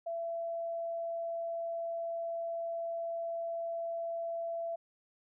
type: tone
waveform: sine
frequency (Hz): 671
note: E5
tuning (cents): +31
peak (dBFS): -34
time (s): 0.06-4.76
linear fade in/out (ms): 10
effects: none